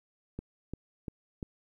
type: click train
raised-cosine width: 3 ms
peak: -24 dBFS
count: 4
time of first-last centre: 0.39-1.428 s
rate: 2.89 Hz
effects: 11-bit